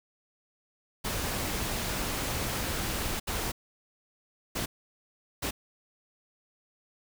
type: noise bursts at uneven times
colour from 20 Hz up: pink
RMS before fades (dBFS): -32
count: 4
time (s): 1.04-3.2 / 3.27-3.52 / 4.55-4.66 / 5.42-5.51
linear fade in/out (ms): 10
effects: none